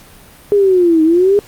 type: linear two-way sweep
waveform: sine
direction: down then up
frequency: 415.3 to 311.1 to 415.3 Hz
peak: -7 dBFS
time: 0.52-1.39 s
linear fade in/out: 0 ms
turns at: 1.03 s
effects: pink hiss -41 dBFS RMS until 1.47 s + Opus 48 kbps